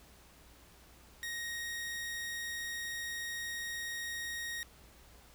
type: tone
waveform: sawtooth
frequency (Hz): 1873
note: A#6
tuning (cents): +8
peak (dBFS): -34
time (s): 1.23-4.63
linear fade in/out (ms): 0
effects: added 60 Hz sine -61 dBFS peak until 5.34 s + pink hiss -60 dBFS RMS until 5.34 s